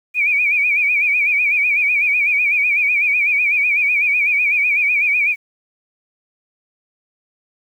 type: tone with vibrato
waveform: sine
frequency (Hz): 2366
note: D7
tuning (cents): +12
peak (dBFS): -13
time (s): 0.14-5.36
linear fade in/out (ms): 50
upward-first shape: sine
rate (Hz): 8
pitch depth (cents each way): 97
effects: 8-bit